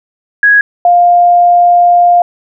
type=tone pair in turn; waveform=sine; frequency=1661.2 / 702.5 Hz; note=G#6 / F5; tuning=0 / +10 cents; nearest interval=octave + minor third; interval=1490 cents; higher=first; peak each=-3 dBFS; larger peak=neither; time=0.43-0.61 / 0.85-2.22 s; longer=second; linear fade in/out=2 ms; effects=none